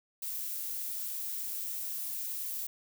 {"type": "noise", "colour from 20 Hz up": "violet", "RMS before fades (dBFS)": -37, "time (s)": [0.22, 2.67], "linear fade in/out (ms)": 5, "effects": []}